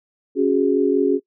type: chord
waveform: sine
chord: C# suspended fourth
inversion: none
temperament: equal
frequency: 277.2 / 370 / 415.3 Hz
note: C#4 / F#4 / G#4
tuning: 0 / 0 / 0 cents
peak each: -19 dBFS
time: 0.35-1.2 s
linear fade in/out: 50 ms
effects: noise-tail reverb RT60 0.1 s tail -24 dB re dry